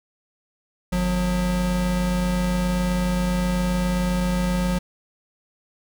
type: tone pair together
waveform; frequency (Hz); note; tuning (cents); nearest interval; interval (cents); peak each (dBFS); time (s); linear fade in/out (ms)
square; 50.82 / 180; G#1 / F#3; -37 / -47; octave + minor seventh; 2190; -26 / -22; 0.92-4.79; 10
effects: none